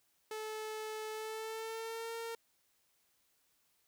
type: tone with pitch glide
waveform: sawtooth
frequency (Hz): 433.8 to 458.8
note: A4 to A#4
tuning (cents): -25 to -28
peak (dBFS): -36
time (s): 0.31-2.35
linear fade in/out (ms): 2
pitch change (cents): +97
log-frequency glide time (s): 1.11-2.14
effects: white hiss -75 dBFS RMS until 3.87 s